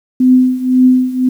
sine tone with tremolo, 254.9 Hz, C4, 45 cents flat, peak -3 dBFS, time 0.2-1.29 s, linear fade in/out 5 ms, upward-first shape triangle, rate 1.9 Hz, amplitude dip 85%, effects 7-bit

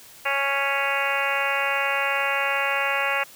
harmonic tone with a mistuned harmonic, 277.2 Hz, C#4, in tune, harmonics 2 / 3 / 4 / 5 / 6 / 7 / 8 / 9 / 10, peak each -30 / -30 / -30 / -30 / -30 / -30 / -30 / -30 / -30 dBFS, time 0.25-3.24 s, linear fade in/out 10 ms, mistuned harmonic 7, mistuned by +17 cents, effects white hiss -47 dBFS RMS until 3.35 s

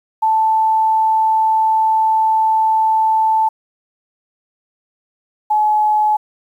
sine tone pair in turn, 880 / 851 Hz, A5 / G#5, 0 / +42 cents, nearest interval minor second, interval 58 cents, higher first, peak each -11 dBFS, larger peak neither, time 0.22-3.49 / 5.5-6.17 s, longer first, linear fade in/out 10 ms, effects 8-bit

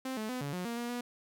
sawtooth tone with pitch steps, 261.5 / 216.8 / 252.5 / 142.4 / 180.2 / 234.4 / 238.5 / 242.8 Hz, C4 / A3 / B3 / C#3 / F#3 / A#3 / A#3 / B3, -1 / -25 / +39 / +47 / -45 / +10 / +40 / -29 cents, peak -31 dBFS, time 0.05-1.01 s, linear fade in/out 5 ms, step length 120 ms, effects none

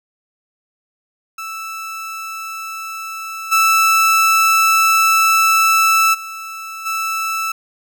30% pulse tone with level steps, 1318.5 Hz, E6, in tune, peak -23 / -8 / -25 / -16 dBFS, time 1.38-7.52 s, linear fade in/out 5 ms, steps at 3.51 / 6.13 / 6.85 s, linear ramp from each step 20 ms, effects none

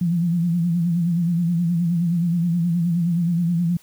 sine tone with vibrato, 171.2 Hz, F3, 34 cents flat, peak -17 dBFS, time 0.01-3.77 s, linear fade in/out 5 ms, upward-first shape sine, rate 9.5 Hz, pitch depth 69 cents each way, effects white hiss -53 dBFS RMS until 3.82 s

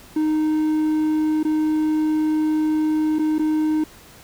triangle tone with dropouts, 309.5 Hz, D#4, 9 cents flat, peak -15 dBFS, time 0.16-3.84 s, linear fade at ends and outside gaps 5 ms, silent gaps 1.431-1.449 / 3.187-3.193 / 3.384-3.393 s, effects pink hiss -46 dBFS RMS until 4.23 s

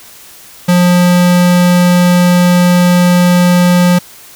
square tone, 177.6 Hz, F3, 29 cents sharp, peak -6 dBFS, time 0.68-3.99 s, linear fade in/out 10 ms, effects white hiss -36 dBFS RMS until 4.35 s

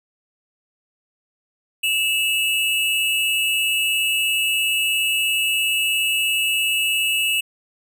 square tone pair together, 2646 / 2883 Hz, E7 / F#7, +6 / -46 cents, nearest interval minor second, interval 148 cents, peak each -21 / -22 dBFS, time 1.83-7.41 s, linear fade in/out 10 ms, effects none

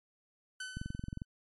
sawtooth tone with exponential decay, 1513 Hz, F#6, 38 cents sharp, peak -34 dBFS, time 0.6-1.25 s, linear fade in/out 5 ms, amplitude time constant 140 ms
click train, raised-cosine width 5 ms, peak -26 dBFS, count 11, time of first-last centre 0.77-1.218 s, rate 22.3 Hz
effects MP3 48 kbps

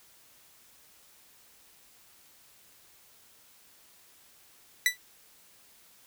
sawtooth tone with exponential decay, 1975.5 Hz, B6, in tune, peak -14 dBFS, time 4.86-4.97 s, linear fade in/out 1 ms, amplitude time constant 23 ms, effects white hiss -59 dBFS RMS until 6.06 s

